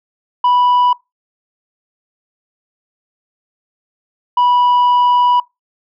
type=tone pair in turn; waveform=sine; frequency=985 / 980.6 Hz; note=B5 / B5; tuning=-5 / -13 cents; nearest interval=unison; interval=8 cents; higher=first; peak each=-6 / -6 dBFS; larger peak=neither; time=0.44-0.93 / 4.37-5.4 s; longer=second; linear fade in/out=5 ms; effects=noise-tail reverb RT60 0.2 s tail -23 dB re dry + tanh soft clip ceiling -8 dBFS